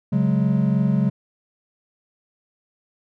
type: chord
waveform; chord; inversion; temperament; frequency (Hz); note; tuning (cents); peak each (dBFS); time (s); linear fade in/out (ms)
triangle; C# suspended fourth; none; just; 138.59 / 184.79 / 207.9; C#3 / F#3 / G#3; 0 / -2 / +2; -19; 0.12-1.1; 10
effects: none